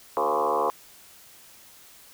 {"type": "tone with frequency modulation", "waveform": "sine", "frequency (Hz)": 766, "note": "G5", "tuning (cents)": -40, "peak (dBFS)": -21, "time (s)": [0.17, 0.7], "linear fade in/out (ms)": 0, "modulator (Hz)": 74.1, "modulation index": 5.1, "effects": ["white hiss -51 dBFS RMS until 2.13 s"]}